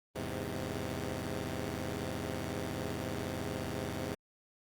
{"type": "chord", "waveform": "10% pulse", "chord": "E augmented", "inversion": "none", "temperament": "equal", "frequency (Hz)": [82.41, 103.83, 130.81], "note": ["E2", "G#2", "B#2"], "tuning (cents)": [0, 0, 0], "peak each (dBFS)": -32, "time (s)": [0.15, 4.15], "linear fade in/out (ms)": 10, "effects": ["Opus 24 kbps"]}